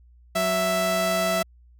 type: tone pair together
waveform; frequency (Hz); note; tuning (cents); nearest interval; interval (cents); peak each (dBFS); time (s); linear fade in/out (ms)
sawtooth; 185 / 660.9; F#3 / E5; 0 / +4; octave + minor seventh; 2204; -25 / -18; 0.35-1.43; 10
effects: added 60 Hz sine -50 dBFS peak until 1.79 s

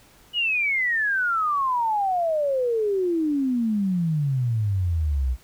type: exponential sweep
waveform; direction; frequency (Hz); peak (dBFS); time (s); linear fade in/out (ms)
sine; down; 2960 to 60.1; -20; 0.33-5.37; 50
effects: pink hiss -54 dBFS RMS until 5.43 s

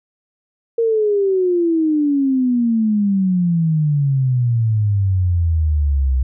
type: exponential sweep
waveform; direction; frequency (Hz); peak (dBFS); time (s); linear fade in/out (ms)
sine; down; 466.2 to 63.1; -13; 0.78-6.23; 5
effects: none

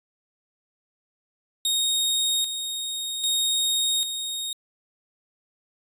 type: tone with tremolo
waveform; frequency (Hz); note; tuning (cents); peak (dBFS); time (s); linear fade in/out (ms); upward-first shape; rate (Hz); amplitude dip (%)
sawtooth; 3729; A#7; 0; -18; 1.65-4.53; 2; square; 0.63; 55
effects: resampled to 32000 Hz

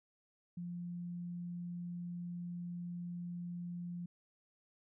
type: tone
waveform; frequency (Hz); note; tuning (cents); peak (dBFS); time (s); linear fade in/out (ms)
sine; 174.61; F3; 0; -40; 0.57-4.06; 5
effects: none

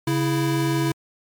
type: tone pair together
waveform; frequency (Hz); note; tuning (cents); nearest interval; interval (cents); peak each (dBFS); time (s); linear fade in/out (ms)
square; 138.58 / 329.6; C#3 / E4; 0 / 0; octave + minor third; 1500; -23; 0.07-0.92; 5
effects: MP3 96 kbps

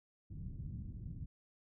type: low-pass noise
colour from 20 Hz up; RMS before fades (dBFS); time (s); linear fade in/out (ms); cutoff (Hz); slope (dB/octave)
white; -45; 0.3-1.26; 10; 160; 24
effects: none

